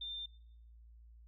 sine tone, 3593 Hz, A7, 36 cents sharp, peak -40 dBFS, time 0.01-0.26 s, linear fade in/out 5 ms, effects noise-tail reverb RT60 0.7 s tail -18 dB re dry + added 57 Hz sine -55 dBFS peak until 1.27 s

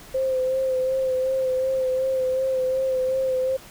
sine tone with vibrato, 521 Hz, C5, 7 cents flat, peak -20 dBFS, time 0.14-3.57 s, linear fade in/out 10 ms, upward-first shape sine, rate 2.7 Hz, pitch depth 28 cents each way, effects pink hiss -45 dBFS RMS until 3.7 s

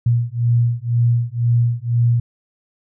sine beating tone pair, 117.8 / 119.8 Hz, A#2 / A#2, +19 / +48 cents, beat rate 2 Hz, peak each -17 dBFS, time 0.06-2.2 s, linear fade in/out 5 ms, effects none

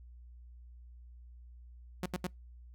sawtooth tone bursts, 181.4 Hz, F#3, 34 cents flat, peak -29 dBFS, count 3, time 2.03-2.269 s, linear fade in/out 2 ms, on 29 ms, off 76 ms, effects noise-tail reverb RT60 0.2 s tail -26 dB re dry + added 60 Hz sine -50 dBFS peak until 2.74 s

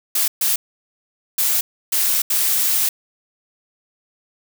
blue noise bursts at uneven times, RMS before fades -18 dBFS, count 5, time 0.15-0.28 / 0.41-0.56 / 1.38-1.61 / 1.92-2.22 / 2.3-2.89 s, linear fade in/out 5 ms, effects none

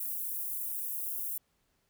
white high-pass noise, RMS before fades -36 dBFS, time 0-1.38 s, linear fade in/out 5 ms, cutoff 11000 Hz, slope 24 dB/octave, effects pink hiss -75 dBFS RMS until 1.89 s

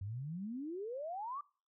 sine exponential sweep, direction up, 92.5 to 1197 Hz, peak -39 dBFS, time 0.01-1.41 s, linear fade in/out 5 ms, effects noise-tail reverb RT60 0.4 s tail -23 dB re dry

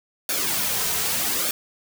white noise with flanger, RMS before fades -24 dBFS, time 0.29-1.51 s, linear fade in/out 2 ms, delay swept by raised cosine 0.99 to 3.59 ms, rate 0.82 Hz, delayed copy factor -0.6, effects none

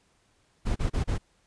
brown noise bursts, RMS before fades -26 dBFS, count 4, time 0.65-1.183 s, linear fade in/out 20 ms, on 110 ms, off 31 ms, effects pink hiss -67 dBFS RMS until 1.46 s + resampled to 22050 Hz

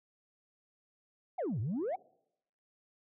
sine exponential two-way sweep, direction down then up, 810 to 98.3 to 810 Hz, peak -30 dBFS, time 1.38-1.96 s, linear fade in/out 10 ms, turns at 1.6 s, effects noise-tail reverb RT60 0.8 s tail -26 dB re dry + tanh soft clip ceiling -30 dBFS

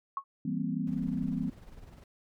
sine tone with exponential decay, 1099 Hz, C#6, 15 cents flat, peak -26 dBFS, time 0.17-0.24 s, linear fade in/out 2 ms, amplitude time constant 15 ms
sine chord, C dominant seventh, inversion first, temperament equal with one note detuned, 164.81 / 196 / 236.7 / 261.6 Hz, E3 / G3 / Bb3 / C4, 0 / 0 / +27 / 0 cents, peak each -35 dBFS, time 0.45-1.5 s, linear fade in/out 5 ms
brown noise with tremolo, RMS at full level -46 dBFS, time 0.87-2.04 s, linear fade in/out 2 ms, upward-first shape sine, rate 20 Hz, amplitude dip 55%
effects none

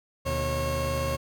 30% pulse tone cluster, 75.7 / 122.5 / 544 Hz, D#2 / B2 / C#5, -47 / -14 / -33 cents, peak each -28 / -31 / -26 dBFS, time 0.25-1.17 s, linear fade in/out 20 ms, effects none

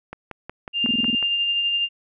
click train, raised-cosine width 0.5 ms, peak -18 dBFS, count 7, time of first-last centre 0.13-1.227 s, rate 5.47 Hz
sine tone with tremolo, 2800 Hz, F7, 4 cents sharp, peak -18 dBFS, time 0.73-1.89 s, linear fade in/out 50 ms, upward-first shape sine, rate 12 Hz, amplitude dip 30%
sine tone bursts, 236.1 Hz, A#3, 22 cents sharp, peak -21 dBFS, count 7, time 0.84-1.15 s, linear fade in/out 2 ms, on 22 ms, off 26 ms
effects none

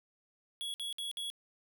square tone bursts, 3352 Hz, G#7, 15 cents sharp, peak -37 dBFS, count 4, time 0.61-1.301 s, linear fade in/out 0 ms, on 130 ms, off 57 ms, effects none

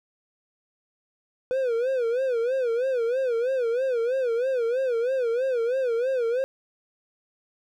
triangle tone with vibrato, 493.8 Hz, B4, in tune, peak -20 dBFS, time 1.51-6.44 s, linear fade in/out 0 ms, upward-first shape sine, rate 3.1 Hz, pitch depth 140 cents each way, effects none

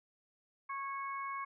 harmonic tone, 550 Hz, C#5, 14 cents flat, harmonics 2 / 3 / 4, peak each -38 / -50 / -46 dBFS, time 0.69-1.45 s, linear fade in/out 10 ms, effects none

